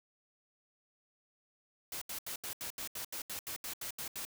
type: noise bursts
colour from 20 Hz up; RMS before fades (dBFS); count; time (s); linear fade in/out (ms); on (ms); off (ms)
white; -41; 14; 1.92-4.251; 2; 95; 77
effects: none